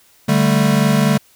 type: chord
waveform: square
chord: D suspended fourth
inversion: none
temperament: equal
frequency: 146.83 / 196 / 220 Hz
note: D3 / G3 / A3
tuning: 0 / 0 / 0 cents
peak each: -17 dBFS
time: 0.28-1.18 s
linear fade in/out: 10 ms
effects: white hiss -52 dBFS RMS until 1.35 s